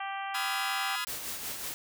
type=harmonic tone; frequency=392 Hz; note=G4; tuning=in tune; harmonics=2 / 3 / 4 / 5 / 6 / 7 / 8; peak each=-36 / -40 / -42 / -44 / -46 / -47 / -48 dBFS; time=0-0.96 s; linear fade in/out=5 ms
type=chord; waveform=20% pulse; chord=F half-diminished seventh; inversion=second; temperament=just; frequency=1005.8 / 1257.2 / 1396.9 / 1676.3 Hz; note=Cb6 / Eb6 / F6 / Ab6; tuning=+31 / +18 / 0 / +16 cents; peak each=-32 dBFS; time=0.34-1.05 s; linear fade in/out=10 ms
type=noise with tremolo; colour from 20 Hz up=white; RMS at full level=-36 dBFS; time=1.07-1.74 s; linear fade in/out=0 ms; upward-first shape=sine; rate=5.4 Hz; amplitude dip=40%
effects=none